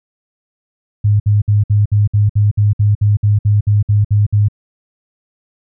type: tone bursts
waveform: sine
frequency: 103.83 Hz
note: G#2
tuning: in tune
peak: -8 dBFS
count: 16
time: 1.04-4.485 s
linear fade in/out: 10 ms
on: 160 ms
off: 59 ms
effects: none